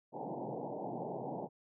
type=band-pass noise; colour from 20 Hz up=white; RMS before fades=-41 dBFS; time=0.12-1.49 s; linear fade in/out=50 ms; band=120 to 900 Hz; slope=96 dB/octave; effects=none